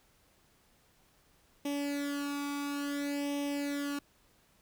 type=tone with flanger; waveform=sawtooth; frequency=285.4 Hz; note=D4; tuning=49 cents flat; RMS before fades=-35 dBFS; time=1.65-3.99 s; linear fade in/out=5 ms; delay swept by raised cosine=0.34 to 0.84 ms; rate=0.58 Hz; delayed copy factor=+0.8; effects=pink hiss -67 dBFS RMS until 4.61 s